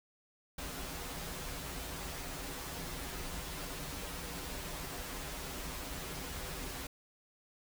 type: noise with comb filter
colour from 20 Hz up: pink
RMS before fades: -42 dBFS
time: 0.58-6.87 s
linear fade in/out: 5 ms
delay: 9.2 ms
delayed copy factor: -0.8
effects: none